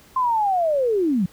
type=linear sweep; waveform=sine; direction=down; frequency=1052 to 165.8 Hz; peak=-17 dBFS; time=0.16-1.26 s; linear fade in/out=5 ms; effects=pink hiss -51 dBFS RMS until 1.32 s